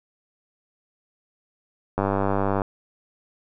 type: click train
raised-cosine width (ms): 1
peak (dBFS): -9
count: 64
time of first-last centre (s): 1.98-2.618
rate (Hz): 98.7
effects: none